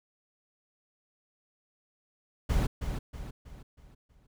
brown noise with echo, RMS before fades -26 dBFS, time 2.49-2.67 s, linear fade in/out 10 ms, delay 320 ms, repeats 5, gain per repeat -7 dB, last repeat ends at 4.27 s, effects none

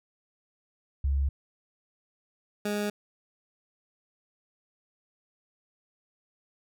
sine / 20% pulse tone pair in turn, 69.1 / 207.1 Hz, C#2 / G#3, -5 / -5 cents, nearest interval octave + perfect fifth, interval 1900 cents, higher second, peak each -23 dBFS, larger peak neither, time 1.04-1.29 / 2.65-2.9 s, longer neither, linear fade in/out 5 ms, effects none

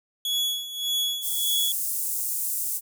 40% pulse tone with tremolo, 3374 Hz, G#7, 27 cents sharp, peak -21 dBFS, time 0.25-1.72 s, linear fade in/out 2 ms, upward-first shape sine, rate 1.7 Hz, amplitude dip 75%
pink high-pass noise, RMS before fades -28 dBFS, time 1.21-2.81 s, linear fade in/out 50 ms, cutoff 8300 Hz, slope 24 dB/octave
effects none

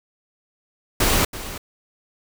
pink noise with echo, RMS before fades -18 dBFS, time 1-1.25 s, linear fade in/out 5 ms, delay 330 ms, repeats 1, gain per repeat -14 dB, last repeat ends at 1.58 s, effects none

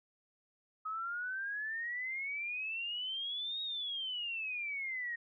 sine exponential two-way sweep, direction up then down, 1264 to 3786 to 1857 Hz, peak -36 dBFS, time 0.85-5.16 s, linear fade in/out 10 ms, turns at 3.62 s, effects none

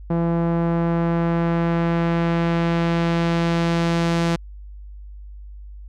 sawtooth tone with low-pass filter sweep, 168.5 Hz, E3, 38 cents sharp, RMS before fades -20 dBFS, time 0.1-4.36 s, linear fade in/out 5 ms, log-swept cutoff 880 to 6500 Hz, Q 0.76, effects added 50 Hz sine -35 dBFS peak until 5.88 s

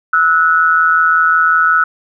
sine tone pair together, 1306 / 1471.4 Hz, E6 / F#6, -17 / -10 cents, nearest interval major second, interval 207 cents, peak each -11 dBFS, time 0.13-1.84 s, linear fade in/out 5 ms, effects none

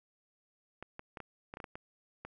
clicks, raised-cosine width 0.5 ms, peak -28 dBFS, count 10, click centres 0.826 / 0.994 / 1.172 / 1.203 / 1.539 / 1.571 / 1.602 / 1.642 / 1.755 / 2.25 s, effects none

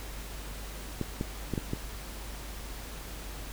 clicks, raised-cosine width 3 ms, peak -17 dBFS, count 5, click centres 1.013 / 1.211 / 1.537 / 1.578 / 1.734 s, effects added 50 Hz sine -41 dBFS peak until 3.52 s + pink hiss -44 dBFS RMS until 3.52 s

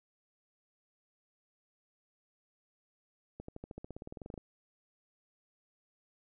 accelerating click train, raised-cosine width 2 ms, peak -30 dBFS, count 18, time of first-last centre 3.4-4.378 s, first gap 84 ms, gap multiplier 0.95, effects none

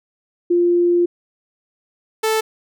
sine / sawtooth tone pair in turn, 348.7 / 439.3 Hz, F4 / A4, -3 / -3 cents, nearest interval major third, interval 400 cents, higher second, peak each -12 dBFS, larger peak neither, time 0.5-1.06 / 2.23-2.41 s, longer first, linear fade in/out 10 ms, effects none

